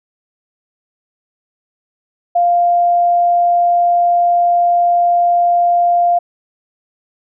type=tone; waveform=sine; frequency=698 Hz; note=F5; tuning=1 cent flat; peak=-9 dBFS; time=2.35-6.19 s; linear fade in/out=10 ms; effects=none